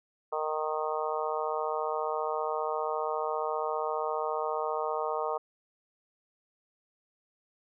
harmonic tone, 154.8 Hz, D#3, 9 cents flat, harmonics 3 / 4 / 5 / 6 / 7 / 8, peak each -34 / -35 / -36 / -37 / -37 / -38 dBFS, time 0.32-5.38 s, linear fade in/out 10 ms, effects none

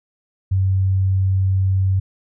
sine tone, 95.3 Hz, G2, 48 cents flat, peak -14 dBFS, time 0.51-2 s, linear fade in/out 10 ms, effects none

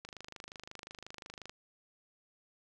click train, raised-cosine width 0.2 ms, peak -28 dBFS, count 38, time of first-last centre 0.05-1.495 s, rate 25.6 Hz, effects none

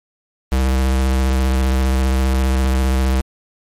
square tone with vibrato, 65.41 Hz, C2, in tune, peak -14 dBFS, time 0.52-3.21 s, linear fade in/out 0 ms, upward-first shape sine, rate 15 Hz, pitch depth 25 cents each way, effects MP3 64 kbps

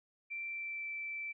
sine tone with pitch glide, 2349 to 2329 Hz, D7 to D7, 0 to -15 cents, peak -38 dBFS, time 0.3-1.33 s, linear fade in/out 20 ms, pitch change -15 cents, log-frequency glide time 0.45-0.88 s, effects none

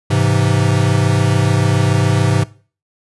square chord, Ab augmented, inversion none, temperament equal, 103.83 / 130.81 / 164.81 Hz, Ab2 / C3 / E3, 0 / 0 / 0 cents, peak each -16 / -16 / -20 dBFS, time 0.1-2.44 s, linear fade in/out 10 ms, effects noise-tail reverb RT60 0.4 s tail -20 dB re dry + resampled to 24000 Hz

